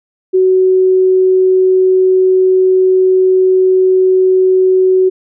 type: tone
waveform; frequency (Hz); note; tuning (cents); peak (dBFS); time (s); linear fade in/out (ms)
sine; 373.6; F#4; +17; -6; 0.33-5.1; 20
effects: none